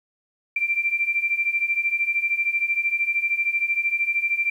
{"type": "beating tone pair", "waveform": "sine", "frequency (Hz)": [2349, 2362], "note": ["D7", "D7"], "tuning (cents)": [0, 9], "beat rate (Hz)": 13, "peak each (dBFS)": [-25, -22], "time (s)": [0.56, 4.5], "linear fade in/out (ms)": 5, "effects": ["9-bit"]}